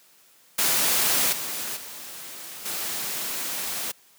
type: noise with level steps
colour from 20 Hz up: white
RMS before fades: -22 / -31 / -39 / -30 dBFS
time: 0.58-3.92 s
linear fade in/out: 10 ms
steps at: 1.32 / 1.76 / 2.65 s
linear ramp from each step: 10 ms
effects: white hiss -57 dBFS RMS until 4.18 s + high-pass 150 Hz 12 dB/octave